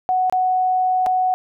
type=tone with dropouts; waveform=sine; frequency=741 Hz; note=F#5; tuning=2 cents sharp; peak=-15 dBFS; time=0.09-1.34 s; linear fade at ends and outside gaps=0 ms; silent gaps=0.298-0.325 / 1.062-1.067 s; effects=none